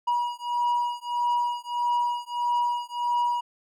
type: beating tone pair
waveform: triangle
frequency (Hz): 962 / 963.6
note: B5 / B5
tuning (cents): -46 / -43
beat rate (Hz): 1.6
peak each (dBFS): -25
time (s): 0.07-3.41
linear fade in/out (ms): 10
effects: none